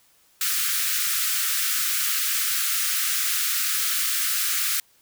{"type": "high-pass noise", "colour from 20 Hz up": "white", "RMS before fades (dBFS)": -24, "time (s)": [0.41, 4.8], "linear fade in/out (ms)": 2, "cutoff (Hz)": 1200, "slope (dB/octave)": 96, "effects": ["white hiss -60 dBFS RMS until 5.01 s"]}